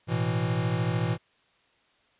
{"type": "chord", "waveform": "square", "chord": "A suspended second", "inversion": "none", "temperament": "equal", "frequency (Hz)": [110, 123.47, 164.81], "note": ["A2", "B2", "E3"], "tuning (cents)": [0, 0, 0], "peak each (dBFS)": -30, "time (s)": [0.07, 1.18], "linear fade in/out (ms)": 50, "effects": ["white hiss -65 dBFS RMS until 2.19 s", "resampled to 8000 Hz"]}